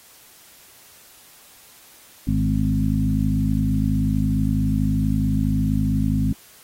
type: harmonic tone with a mistuned harmonic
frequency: 52.2 Hz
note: G#1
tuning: 10 cents sharp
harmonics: 1 / 2 / 3 / 4 / 5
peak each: -24 / -24 / -24 / -24 / -24 dBFS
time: 2.27-6.33 s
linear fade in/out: 5 ms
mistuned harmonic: 4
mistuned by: +26 cents
effects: white hiss -49 dBFS RMS until 6.63 s + AAC 48 kbps